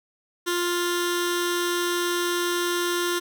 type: tone with notch filter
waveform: 15% pulse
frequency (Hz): 350.4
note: F4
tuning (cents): +6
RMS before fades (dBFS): -25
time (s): 0.46-3.2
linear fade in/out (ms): 20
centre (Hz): 720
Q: 0.79
effects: none